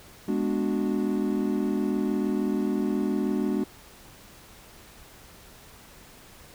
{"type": "chord", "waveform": "triangle", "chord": "G# half-diminished seventh", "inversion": "none", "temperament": "equal", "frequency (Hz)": [207.7, 246.9, 293.7, 370], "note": ["G#3", "B3", "D4", "F#4"], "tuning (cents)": [0, 0, 0, 0], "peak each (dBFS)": [-26, -28, -27, -29], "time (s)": [0.28, 3.64], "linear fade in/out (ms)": 5, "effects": ["pink hiss -50 dBFS RMS until 6.54 s"]}